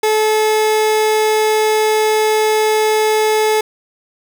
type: tone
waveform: 30% pulse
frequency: 431.9 Hz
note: A4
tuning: 32 cents flat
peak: -9 dBFS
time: 0.03-3.61 s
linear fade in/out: 5 ms
effects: none